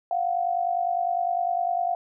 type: tone pair together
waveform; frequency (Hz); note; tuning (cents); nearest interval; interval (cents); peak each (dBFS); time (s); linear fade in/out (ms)
sine; 698.5 / 748.4; F5 / F#5; 0 / +20; minor second; 120; -24 / -27; 0.11-1.95; 2
effects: none